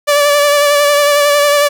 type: tone with vibrato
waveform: sawtooth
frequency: 580 Hz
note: D5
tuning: 22 cents flat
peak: -4 dBFS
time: 0.07-1.69 s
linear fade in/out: 20 ms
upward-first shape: sine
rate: 11 Hz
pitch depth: 26 cents each way
effects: none